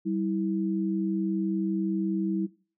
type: tone pair together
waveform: sine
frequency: 193.37 / 325.2 Hz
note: G3 / E4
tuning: -23 / -23 cents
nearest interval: major sixth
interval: 900 cents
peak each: -28 dBFS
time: 0.05-2.47 s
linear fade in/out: 20 ms
effects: noise-tail reverb RT60 0.4 s tail -20 dB re dry